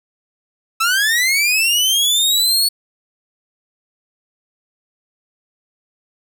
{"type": "linear sweep", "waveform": "sawtooth", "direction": "up", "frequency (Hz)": [1296, 4435], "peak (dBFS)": -10, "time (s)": [0.8, 2.69], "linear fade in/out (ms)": 10, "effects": []}